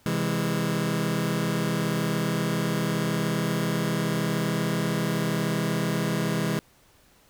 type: chord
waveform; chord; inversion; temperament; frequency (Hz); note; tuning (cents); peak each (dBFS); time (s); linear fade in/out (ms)
sawtooth; C augmented; none; just; 130.81 / 163.52 / 204.4; C3 / E3 / G#3; 0 / -14 / -27; -27 / -23 / -24; 0.06-6.59; 0
effects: pink hiss -59 dBFS RMS until 7.29 s